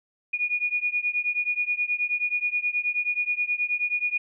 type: beating tone pair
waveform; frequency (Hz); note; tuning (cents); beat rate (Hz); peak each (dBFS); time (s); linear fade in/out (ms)
sine; 2446 / 2455.4; D#7 / D#7; -30 / -24; 9.4; -26 / -27; 0.33-4.18; 10
effects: none